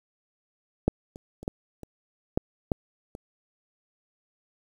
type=clicks; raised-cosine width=2 ms; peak=-7 / -28 / -28 / -14 / -27 / -9 / -10 / -25 dBFS; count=8; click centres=0.88 / 1.159 / 1.43 / 1.479 / 1.833 / 2.375 / 2.718 / 3.151 s; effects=8-bit